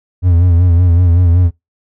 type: tone with vibrato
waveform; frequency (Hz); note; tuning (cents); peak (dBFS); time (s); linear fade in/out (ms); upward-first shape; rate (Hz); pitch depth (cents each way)
triangle; 87.31; F2; 0; -4; 0.22-1.51; 50; sine; 5.3; 67
effects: noise-tail reverb RT60 0.2 s tail -25 dB re dry